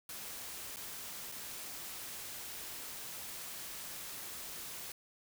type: noise with dropouts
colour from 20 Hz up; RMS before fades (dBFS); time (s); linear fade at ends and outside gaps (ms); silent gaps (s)
white; -45; 0.09-4.92; 2; 0.761-0.768 / 1.317-1.321
effects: none